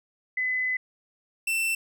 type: tone pair in turn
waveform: sine / 45% pulse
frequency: 2016 / 2680 Hz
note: B6 / E7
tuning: +35 / +28 cents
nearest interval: perfect fourth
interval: 493 cents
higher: second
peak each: -24 dBFS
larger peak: neither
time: 0.37-0.77 / 1.47-1.75 s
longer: first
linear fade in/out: 5 ms
effects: none